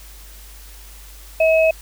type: tone pair together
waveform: sine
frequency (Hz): 641.7 / 2563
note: E5 / E7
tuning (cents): -47 / -49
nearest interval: 2 octaves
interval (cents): 2398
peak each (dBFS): -12 / -20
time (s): 1.4-1.71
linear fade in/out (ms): 5
effects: added 50 Hz sine -39 dBFS peak until 1.81 s + white hiss -44 dBFS RMS until 1.81 s